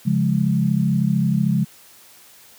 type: chord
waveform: sine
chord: Db major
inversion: none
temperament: equal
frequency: 138.59 / 174.61 / 207.7 Hz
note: Db3 / F3 / Ab3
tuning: 0 / 0 / 0 cents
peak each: -20 dBFS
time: 0.05-1.65 s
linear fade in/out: 20 ms
effects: white hiss -48 dBFS RMS until 2.58 s + high-pass 80 Hz 12 dB/octave